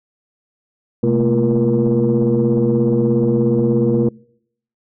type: tone cluster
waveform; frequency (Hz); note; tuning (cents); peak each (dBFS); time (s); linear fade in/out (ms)
sine; 127.6 / 217.2 / 234 / 346.3 / 475.3; C3 / A3 / A#3 / F4 / A#4; -43 / -22 / +7 / -15 / +34; -18; 1.03-4.09; 5
effects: noise-tail reverb RT60 0.7 s tail -26 dB re dry + tanh soft clip ceiling -6 dBFS